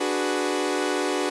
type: chord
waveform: sawtooth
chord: G# half-diminished seventh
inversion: second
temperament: equal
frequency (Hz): 293.7 / 370 / 415.3 / 493.9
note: D4 / F#4 / G#4 / B4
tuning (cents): 0 / 0 / 0 / 0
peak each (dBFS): -24 / -23 / -27 / -26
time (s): 0-1.3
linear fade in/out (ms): 10
effects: resampled to 24000 Hz + 8-bit